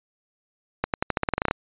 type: accelerating click train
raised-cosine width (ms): 0.5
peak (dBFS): -7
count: 13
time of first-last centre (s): 0.84-1.511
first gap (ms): 98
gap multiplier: 0.89
effects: resampled to 8000 Hz